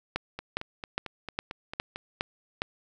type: two click trains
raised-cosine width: 0.3 ms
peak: -12 / -20 dBFS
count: 7 / 8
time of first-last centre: 0.16-2.619 / 0.39-1.96 s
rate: 2.44 / 4.46 Hz
effects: none